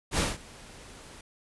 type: noise with ADSR envelope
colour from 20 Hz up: pink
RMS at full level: -25 dBFS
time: 0.11-1.21 s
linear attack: 71 ms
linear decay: 190 ms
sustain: -23 dB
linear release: 3 ms
effects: resampled to 24000 Hz